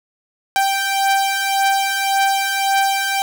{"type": "beating tone pair", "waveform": "sawtooth", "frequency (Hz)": [782, 783.8], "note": ["G5", "G5"], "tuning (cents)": [-4, 0], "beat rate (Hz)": 1.8, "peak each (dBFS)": [-17, -13], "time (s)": [0.56, 3.22], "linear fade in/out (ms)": 0, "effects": []}